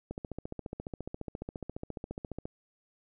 click train, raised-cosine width 2 ms, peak -24 dBFS, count 35, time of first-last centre 0.11-2.455 s, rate 14.5 Hz, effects none

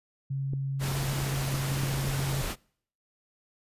sine tone, 136.4 Hz, C#3, 28 cents flat, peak -28 dBFS, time 0.3-2.42 s, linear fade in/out 10 ms
clicks, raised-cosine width 3 ms, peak -24 dBFS, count 11, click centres 0.535 / 0.883 / 0.916 / 1.135 / 1.542 / 1.717 / 1.77 / 1.835 / 1.939 / 2.05 / 2.194 s
pink noise, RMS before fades -34 dBFS, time 0.79-2.56 s, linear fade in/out 50 ms
effects noise-tail reverb RT60 0.6 s tail -26 dB re dry + resampled to 32000 Hz

